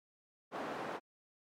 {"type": "band-pass noise", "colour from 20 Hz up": "white", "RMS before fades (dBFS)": -41, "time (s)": [0.51, 1], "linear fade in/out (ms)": 50, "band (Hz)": [260, 910], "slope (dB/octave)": 12, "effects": ["MP3 96 kbps"]}